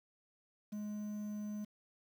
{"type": "tone with quantisation", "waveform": "triangle", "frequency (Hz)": 209.5, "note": "G#3", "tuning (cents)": 15, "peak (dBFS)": -37, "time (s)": [0.72, 1.65], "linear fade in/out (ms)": 10, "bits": 10, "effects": []}